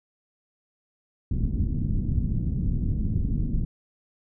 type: low-pass noise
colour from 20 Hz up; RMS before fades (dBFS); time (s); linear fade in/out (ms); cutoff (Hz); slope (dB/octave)
pink; -25; 1.31-3.65; 2; 230; 24
effects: none

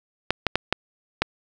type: clicks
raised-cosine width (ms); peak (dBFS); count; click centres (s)
0.3; -3; 5; 0.306 / 0.467 / 0.556 / 0.726 / 1.22
effects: none

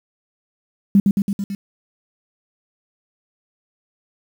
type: tone with echo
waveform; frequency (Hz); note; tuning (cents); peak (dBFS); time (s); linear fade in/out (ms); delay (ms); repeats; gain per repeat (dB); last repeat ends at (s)
sine; 198.8; G3; +25; -8; 0.95-1; 2; 110; 5; -3; 1.55
effects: 7-bit

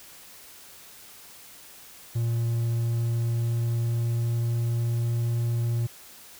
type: tone with pitch glide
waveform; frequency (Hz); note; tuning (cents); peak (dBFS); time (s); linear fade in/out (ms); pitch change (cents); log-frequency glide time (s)
triangle; 116.54 to 117.55; A#2 to A#2; 0 to +15; -21; 2.15-5.87; 10; +15; 2.65-5.14
effects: white hiss -48 dBFS RMS until 6.39 s

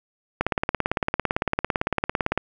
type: click train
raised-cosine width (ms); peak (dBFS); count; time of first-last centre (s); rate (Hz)
0.5; -6; 36; 0.41-2.376; 17.8
effects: none

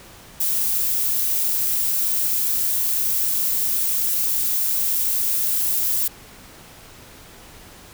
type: noise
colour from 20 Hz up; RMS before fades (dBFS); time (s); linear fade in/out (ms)
violet; -21; 0.4-6.08; 5
effects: pink hiss -44 dBFS RMS until 7.93 s

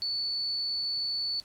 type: tone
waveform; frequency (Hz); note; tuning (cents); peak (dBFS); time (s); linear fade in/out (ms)
sine; 4464; C#8; +11; -28; 0.02-1.4; 0
effects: pink hiss -58 dBFS RMS until 1.44 s + MP3 64 kbps

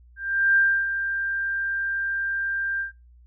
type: tone with ADSR envelope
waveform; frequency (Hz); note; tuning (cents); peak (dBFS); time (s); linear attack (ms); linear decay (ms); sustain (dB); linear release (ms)
sine; 1587; G6; +21; -15; 0.16-2.92; 400; 300; -9; 120
effects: noise-tail reverb RT60 0.2 s tail -21 dB re dry + added 60 Hz sine -49 dBFS peak until 3.26 s

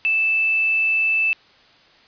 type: tone with quantisation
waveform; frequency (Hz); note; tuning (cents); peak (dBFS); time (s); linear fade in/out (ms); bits
sine; 2637; E7; 0; -16; 0.05-1.33; 0; 6
effects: white hiss -52 dBFS RMS until 2.07 s + resampled to 11025 Hz

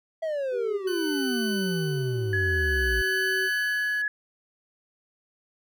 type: exponential sweep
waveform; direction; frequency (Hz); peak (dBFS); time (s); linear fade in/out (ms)
triangle; down; 659.3 to 55.5; -24; 0.22-3.02; 10
type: tone with pitch glide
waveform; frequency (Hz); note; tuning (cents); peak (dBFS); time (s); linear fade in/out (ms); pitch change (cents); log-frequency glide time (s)
sine; 392 to 379.5; G4 to F#4; 0 to +44; -30; 0.51-3.5; 50; -56; 0.67-2.36
type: tone with tremolo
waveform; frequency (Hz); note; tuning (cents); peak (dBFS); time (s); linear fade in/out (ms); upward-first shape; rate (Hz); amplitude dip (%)
20% pulse; 1500; F#6; +23; -25; 0.87-4.02; 5; sine; 0.52; 80
type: tone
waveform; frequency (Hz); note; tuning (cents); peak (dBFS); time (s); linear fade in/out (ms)
sine; 1691; G#6; +31; -24; 2.33-4.08; 2
effects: none

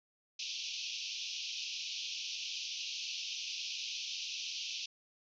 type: band-pass noise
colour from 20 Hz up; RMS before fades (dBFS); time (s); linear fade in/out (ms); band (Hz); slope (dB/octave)
pink; -41; 0.39-4.86; 5; 2500 to 6200; 96
effects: none

